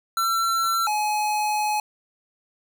square tone pair in turn, 1349 / 844.8 Hz, E6 / G#5, +40 / +29 cents, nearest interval minor sixth, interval 811 cents, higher first, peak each -21 / -22 dBFS, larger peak first, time 0.17-0.87 / 0.87-1.8 s, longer second, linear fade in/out 2 ms, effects none

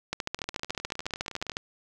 two click trains, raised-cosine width 0.2 ms, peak -22 / -12 dBFS, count 24 / 21, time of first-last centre 0.39-1.569 / 0.13-1.569 s, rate 19.5 / 13.9 Hz, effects none

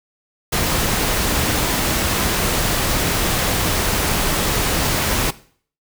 pink noise, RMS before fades -19 dBFS, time 0.52-5.31 s, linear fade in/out 10 ms, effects noise-tail reverb RT60 0.5 s tail -18 dB re dry

